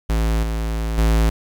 square tone with level steps, 55 Hz, A1, in tune, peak -17 / -21 / -14 dBFS, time 0.09-1.3 s, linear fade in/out 10 ms, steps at 0.43 / 0.98 s, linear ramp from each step 2 ms, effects 9-bit

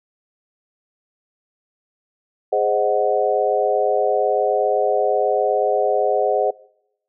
sine chord, Ab dominant seventh, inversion none, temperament equal, 415.3 / 523.3 / 622.3 / 740 Hz, Ab4 / C5 / Eb5 / Gb5, 0 / 0 / 0 / 0 cents, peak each -21 dBFS, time 2.52-6.51 s, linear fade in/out 10 ms, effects noise-tail reverb RT60 0.8 s tail -23 dB re dry

